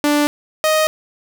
sawtooth tone pair in turn, 293.7 / 623.8 Hz, D4 / D#5, 0 / +4 cents, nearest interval octave + minor second, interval 1304 cents, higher second, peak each -9 dBFS, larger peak neither, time 0.04-0.27 / 0.64-0.87 s, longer neither, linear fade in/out 0 ms, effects none

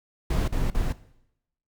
brown noise bursts, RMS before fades -24 dBFS, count 3, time 0.3-0.926 s, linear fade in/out 5 ms, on 180 ms, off 43 ms, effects noise-tail reverb RT60 0.8 s tail -17 dB re dry

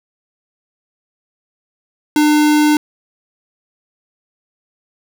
square tone, 300 Hz, D4, 37 cents sharp, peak -10 dBFS, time 2.16-2.77 s, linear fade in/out 2 ms, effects none

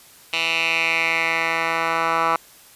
10% pulse tone with band-pass filter sweep, 164.81 Hz, E3, in tune, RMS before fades -21 dBFS, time 0.33-2.36 s, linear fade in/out 2 ms, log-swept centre 3000 to 1300 Hz, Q 3.6, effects white hiss -48 dBFS RMS until 2.75 s + resampled to 32000 Hz

